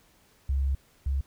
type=tone pair in turn; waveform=sine; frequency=68 / 68.26 Hz; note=C#2 / C#2; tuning=-33 / -26 cents; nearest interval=unison; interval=7 cents; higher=second; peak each=-23 / -24 dBFS; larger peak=first; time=0.49-0.75 / 1.06-1.21 s; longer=first; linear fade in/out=5 ms; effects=pink hiss -62 dBFS RMS until 1.26 s

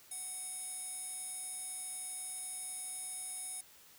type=tone with band-pass filter; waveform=square; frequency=744 Hz; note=F#5; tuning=9 cents sharp; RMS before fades=-43 dBFS; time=0.11-3.61 s; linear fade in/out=5 ms; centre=10000 Hz; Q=7.3; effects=white hiss -60 dBFS RMS until 3.98 s

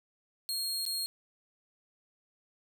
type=tone with dropouts; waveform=sawtooth; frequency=4257 Hz; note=C8; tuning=29 cents sharp; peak=-29 dBFS; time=0.49-1.06 s; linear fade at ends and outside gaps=0 ms; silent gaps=0.853-0.863 s; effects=none

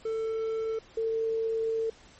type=tone pair in turn; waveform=triangle / sine; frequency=445.4 / 449 Hz; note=A4 / A4; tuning=+21 / +35 cents; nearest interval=unison; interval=14 cents; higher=second; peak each=-26 dBFS; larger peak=neither; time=0.05-0.79 / 0.97-1.9 s; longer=second; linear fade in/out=5 ms; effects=pink hiss -55 dBFS RMS until 2.19 s + MP3 32 kbps

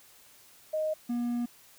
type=tone pair in turn; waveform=sine / triangle; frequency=622.3 / 239.9 Hz; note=D#5 / A#3; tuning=0 / +50 cents; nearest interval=octave + perfect fourth; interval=1650 cents; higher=first; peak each=-27 / -26 dBFS; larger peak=second; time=0.73-0.94 / 1.09-1.46 s; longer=second; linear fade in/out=10 ms; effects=white hiss -57 dBFS RMS until 1.78 s

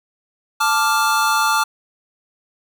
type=chord; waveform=square; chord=D minor; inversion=second; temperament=equal; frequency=880 / 1174.7 / 1396.9 Hz; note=A5 / D6 / F6; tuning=0 / 0 / 0 cents; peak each=-20 dBFS; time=0.6-1.64 s; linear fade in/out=10 ms; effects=none

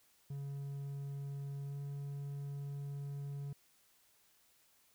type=tone with pitch glide; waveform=triangle; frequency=140 to 141.22 Hz; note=C#3 to C#3; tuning=+18 to +33 cents; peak=-38 dBFS; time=0.3-3.53 s; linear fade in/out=5 ms; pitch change=+15 cents; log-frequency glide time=1.65-1.75 s; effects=white hiss -70 dBFS RMS until 4.94 s

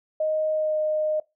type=tone with pitch glide; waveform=sine; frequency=622.3 to 615.9 Hz; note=D#5 to D#5; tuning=0 to -18 cents; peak=-21 dBFS; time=0.2-1.2 s; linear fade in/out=5 ms; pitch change=-18 cents; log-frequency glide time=0.52-0.78 s; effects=noise-tail reverb RT60 0.2 s tail -21 dB re dry

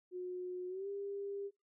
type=tone with pitch glide; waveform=sine; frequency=362.6 to 400 Hz; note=F#4 to G4; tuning=-35 to +35 cents; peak=-39 dBFS; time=0.11-1.51 s; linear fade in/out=50 ms; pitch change=+170 cents; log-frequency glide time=0.68-0.88 s; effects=noise-tail reverb RT60 0.2 s tail -22 dB re dry

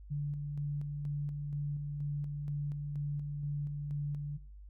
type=tone with tremolo; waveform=sine; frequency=145.2 Hz; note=D3; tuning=19 cents flat; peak=-32 dBFS; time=0.1-4.38 s; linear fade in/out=20 ms; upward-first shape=square; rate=2.1 Hz; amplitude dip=30%; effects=noise-tail reverb RT60 0.5 s tail -20 dB re dry + added 50 Hz sine -48 dBFS peak until 4.69 s

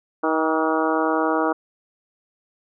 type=harmonic tone with a mistuned harmonic; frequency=158.8 Hz; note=D#3; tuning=36 cents sharp; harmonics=2 / 3 / 4 / 5 / 6 / 7 / 8 / 9; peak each=-23 / -25 / -26 / -27 / -28 / -28 / -29 / -30 dBFS; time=0.23-1.53 s; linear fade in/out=10 ms; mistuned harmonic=7; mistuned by=+43 cents; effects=none

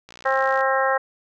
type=click train; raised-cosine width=0.2 ms; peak=-24 dBFS; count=32; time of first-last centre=0.09-0.608 s; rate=59.8 Hz
type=harmonic tone; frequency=266.6 Hz; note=C4; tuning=33 cents sharp; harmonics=2 / 3 / 4 / 5 / 6 / 7; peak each=-22 / -24 / -25 / -26 / -27 / -27 dBFS; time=0.25-0.98 s; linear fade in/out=10 ms
effects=none

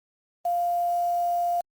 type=tone with quantisation; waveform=sine; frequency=698.5 Hz; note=F5; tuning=in tune; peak=-22 dBFS; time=0.45-1.61 s; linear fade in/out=5 ms; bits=7; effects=Opus 32 kbps

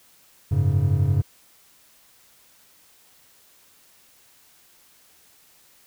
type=chord; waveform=triangle; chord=F# suspended second; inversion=none; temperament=equal with one note detuned; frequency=92.07 / 103.83 / 138.59 Hz; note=F#2 / G#2 / C#3; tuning=-8 / 0 / 0 cents; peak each=-20 dBFS; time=0.51-1.22 s; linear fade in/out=10 ms; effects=white hiss -56 dBFS RMS until 5.86 s

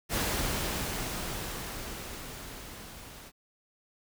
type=noise with level ramp; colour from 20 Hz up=pink; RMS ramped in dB=-29 to -48 dBFS; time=0.09-3.32 s; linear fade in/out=50 ms; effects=none

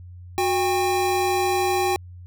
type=tone pair together; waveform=square; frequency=366.3 / 799.4 Hz; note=F#4 / G5; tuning=-17 / +34 cents; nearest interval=octave + major second; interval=1351 cents; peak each=-23 / -23 dBFS; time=0.38-1.96 s; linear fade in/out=0 ms; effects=added 89 Hz sine -38 dBFS peak until 2.26 s

